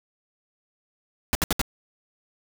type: noise bursts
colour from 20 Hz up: pink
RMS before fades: -22 dBFS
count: 4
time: 1.33-1.615 s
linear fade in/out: 0 ms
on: 21 ms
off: 67 ms
effects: none